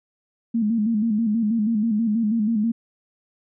sine tone with vibrato, 220 Hz, A3, in tune, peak -18 dBFS, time 0.54-2.72 s, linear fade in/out 10 ms, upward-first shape square, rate 6.2 Hz, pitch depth 80 cents each way, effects none

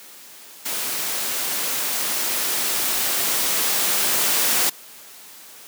white noise with level ramp, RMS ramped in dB -26 to -19 dBFS, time 0.65-4.7 s, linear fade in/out 10 ms, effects white hiss -43 dBFS RMS until 5.67 s + high-pass 200 Hz 12 dB/octave

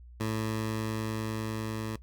15% pulse tone with level ramp, 110 Hz, A2, in tune, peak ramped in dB -23 to -27 dBFS, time 0.2-1.96 s, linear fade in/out 5 ms, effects noise-tail reverb RT60 0.1 s tail -18 dB re dry + added 60 Hz sine -47 dBFS peak until 2.02 s

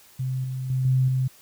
sine tone with level steps, 130 Hz, C3, 11 cents flat, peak -24 / -27 / -21 / -17 / -20 dBFS, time 0.19-1.28 s, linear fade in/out 10 ms, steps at 0.44 / 0.7 / 0.85 / 1.08 s, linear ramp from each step 2 ms, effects white hiss -53 dBFS RMS until 1.41 s

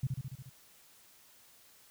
sine tone with echo, 130.81 Hz, C3, in tune, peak -28 dBFS, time 0.03-0.07 s, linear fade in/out 5 ms, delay 71 ms, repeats 6, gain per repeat -3 dB, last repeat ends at 0.496 s, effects white hiss -61 dBFS RMS until 1.9 s

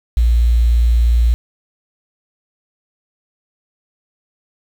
sine tone with quantisation, 58.5 Hz, A#1, 7 cents sharp, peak -9 dBFS, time 0.17-1.34 s, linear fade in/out 0 ms, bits 6, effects none

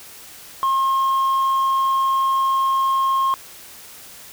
sine tone, 1072 Hz, C6, 42 cents sharp, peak -13 dBFS, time 0.63-3.34 s, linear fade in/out 0 ms, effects tanh soft clip ceiling -15 dBFS + white hiss -41 dBFS RMS until 4.32 s

